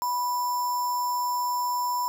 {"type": "tone with sample-and-hold", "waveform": "sine", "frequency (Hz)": 984, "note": "B5", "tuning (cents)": -7, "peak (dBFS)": -24, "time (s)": [0.02, 2.08], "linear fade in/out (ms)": 0, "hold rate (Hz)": 6300, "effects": []}